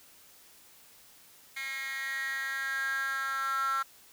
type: tone with high-pass filter sweep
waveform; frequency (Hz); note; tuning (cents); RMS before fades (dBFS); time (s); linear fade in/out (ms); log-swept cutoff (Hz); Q
10% pulse; 269.8; C#4; -47; -33; 1.56-3.83; 10; 2200 to 1300; 8.2
effects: white hiss -57 dBFS RMS until 4.12 s